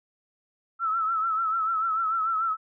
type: tone with vibrato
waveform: sine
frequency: 1318.5 Hz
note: E6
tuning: in tune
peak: -23 dBFS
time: 0.79-2.57 s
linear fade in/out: 50 ms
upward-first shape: triangle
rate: 6.8 Hz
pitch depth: 73 cents each way
effects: none